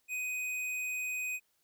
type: tone with hard clipping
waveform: triangle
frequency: 2500 Hz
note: D#7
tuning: 8 cents sharp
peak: -35 dBFS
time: 0.08-1.4 s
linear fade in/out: 50 ms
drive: 16 dB
effects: white hiss -75 dBFS RMS until 1.63 s